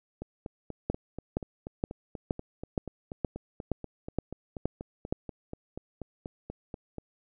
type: two click trains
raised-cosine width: 2 ms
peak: -24 / -14 dBFS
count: 29 / 10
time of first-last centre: 0.22-6.983 / 0.9-5.125 s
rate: 4.14 / 2.13 Hz
effects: none